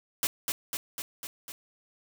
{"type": "noise with echo", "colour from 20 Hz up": "white", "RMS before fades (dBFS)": -27, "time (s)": [0.23, 0.27], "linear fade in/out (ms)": 0, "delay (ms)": 250, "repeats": 5, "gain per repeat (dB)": -3, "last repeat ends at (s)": 1.52, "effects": []}